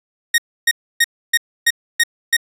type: tone bursts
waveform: sawtooth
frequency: 1864.7 Hz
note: A#6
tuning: in tune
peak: -7 dBFS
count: 7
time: 0.34-2.367 s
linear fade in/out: 5 ms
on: 41 ms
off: 290 ms
effects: resampled to 32000 Hz